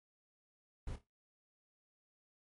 brown noise with echo, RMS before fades -41 dBFS, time 0.87-0.96 s, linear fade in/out 5 ms, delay 27 ms, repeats 3, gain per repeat -11 dB, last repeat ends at 1.041 s, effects noise-tail reverb RT60 0.2 s tail -19 dB re dry + MP3 48 kbps

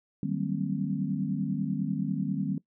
sine tone cluster, 153.4 / 187.3 / 197.4 / 231.9 / 266 Hz, D#3 / F#3 / G3 / A#3 / C4, -24 / +21 / +12 / -9 / +29 cents, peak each -33 / -34 / -32 / -36 / -34 dBFS, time 0.23-2.58 s, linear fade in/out 2 ms, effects noise-tail reverb RT60 0.1 s tail -20 dB re dry

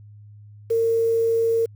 sine tone with quantisation, 456.7 Hz, A#4, 36 cents flat, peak -17 dBFS, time 0.7-1.66 s, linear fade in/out 10 ms, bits 7, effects added 104 Hz sine -42 dBFS peak until 1.75 s

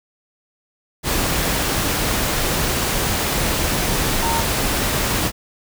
sine tone in noise, 917 Hz, A#5, 29 cents flat, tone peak -20 dBFS, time 4.21-4.43 s, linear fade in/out 50 ms, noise pink, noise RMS -20 dBFS, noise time 1.03-5.32 s, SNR -3 dB, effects none

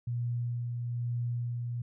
sine tone with tremolo, 120 Hz, B2, 49 cents flat, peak -29 dBFS, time 0.07-1.82 s, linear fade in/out 5 ms, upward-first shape sine, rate 1.1 Hz, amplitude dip 30%, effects none

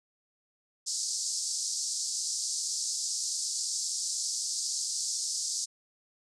pink band-pass noise, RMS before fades -33 dBFS, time 0.86-5.66 s, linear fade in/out 20 ms, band 4700 to 8600 Hz, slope 48 dB/octave, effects none

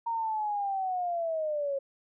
sine linear sweep, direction down, 932.3 to 543 Hz, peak -28 dBFS, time 0.06-1.79 s, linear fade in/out 10 ms, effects none

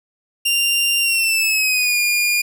sawtooth tone with pitch glide, 2784 to 2424 Hz, F7 to D#7, -6 to -46 cents, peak -12 dBFS, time 0.45-2.42 s, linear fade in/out 10 ms, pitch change -240 cents, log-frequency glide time 1-1.99 s, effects none

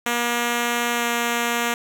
5% pulse tone with pitch glide, 238.5 to 236.7 Hz, A#3 to A#3, +40 to +27 cents, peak -9 dBFS, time 0.06-1.74 s, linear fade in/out 2 ms, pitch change -13 cents, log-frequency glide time 0.93-1.05 s, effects none

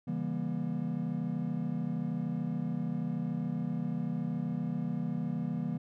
triangle chord, C# diminished seventh, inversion none, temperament just, 138.59 / 166.31 / 199.57 / 239.5 Hz, C#3 / E3 / G3 / Bb3, 0 / +16 / +31 / +47 cents, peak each -38 / -33 / -36 / -34 dBFS, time 0.07-5.78 s, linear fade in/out 10 ms, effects none

